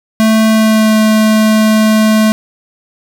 square tone with pitch glide, 220 to 217 Hz, A3 to A3, 0 to -24 cents, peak -7 dBFS, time 0.2-2.32 s, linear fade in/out 0 ms, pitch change -24 cents, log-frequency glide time 0.48-0.98 s, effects none

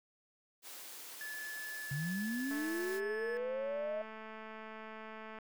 white high-pass noise, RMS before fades -49 dBFS, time 0.62-3.01 s, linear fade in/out 50 ms, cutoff 250 Hz, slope 24 dB/octave
triangle tone, 1726 Hz, A6, 34 cents flat, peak -40 dBFS, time 1.21-3.37 s, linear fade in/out 0 ms
sine linear sweep, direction up, 134.7 to 640 Hz, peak -35 dBFS, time 1.91-4.02 s, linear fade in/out 5 ms
click train, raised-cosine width 0.5 ms, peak -34 dBFS, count 631, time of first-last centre 2.51-5.387 s, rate 219 Hz
effects none

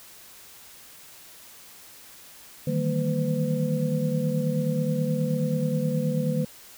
sine tone cluster, 154.1 / 163.5 / 194.6 / 229.1 / 506 Hz, D#3 / E3 / G3 / A#3 / B4, -16 / -14 / -12 / -30 / +42 cents, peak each -26 / -32 / -31 / -29 / -30 dBFS, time 2.67-6.45 s, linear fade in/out 5 ms, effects white hiss -48 dBFS RMS until 6.77 s

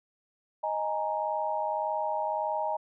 sine chord, D# suspended fourth, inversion none, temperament equal, 622.3 / 830.6 / 932.3 Hz, D#5 / G#5 / A#5, 0 / 0 / 0 cents, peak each -32 dBFS, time 0.63-2.77 s, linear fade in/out 10 ms, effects none

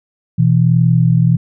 sine tone pair together, 123.47 / 164.81 Hz, B2 / E3, 0 / 0 cents, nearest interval perfect fourth, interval 500 cents, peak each -11 dBFS, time 0.38-1.37 s, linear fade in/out 10 ms, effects none

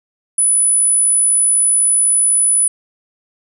sine tone, 9956 Hz, D#9, in tune, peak -10 dBFS, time 0.38-2.68 s, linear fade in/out 5 ms, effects none

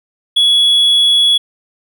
triangle tone, 3375 Hz, G#7, 27 cents sharp, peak -6 dBFS, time 0.36-1.38 s, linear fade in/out 10 ms, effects none

